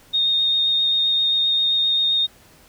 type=tone with vibrato; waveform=sine; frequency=3691 Hz; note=A#7; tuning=18 cents flat; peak=-16 dBFS; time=0.13-2.27 s; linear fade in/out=20 ms; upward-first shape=sine; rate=7.6 Hz; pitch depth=10 cents each way; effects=pink hiss -51 dBFS RMS until 2.68 s